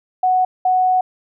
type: tone pair in turn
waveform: sine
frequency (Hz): 740 / 740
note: F#5 / F#5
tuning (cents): 0 / 0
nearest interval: unison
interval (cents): 0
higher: neither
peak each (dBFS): -12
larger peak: neither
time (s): 0.23-0.45 / 0.65-1.01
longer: second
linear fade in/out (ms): 5
effects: none